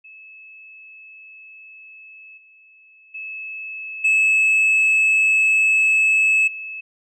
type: tone with level steps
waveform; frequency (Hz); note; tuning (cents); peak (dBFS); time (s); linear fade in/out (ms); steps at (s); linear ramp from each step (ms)
sine; 2599; E7; -25; -40 / -48 / -29 / -11 / -29; 0.04-6.81; 10; 2.37 / 3.14 / 4.04 / 6.47; 10
effects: tanh soft clip ceiling -12 dBFS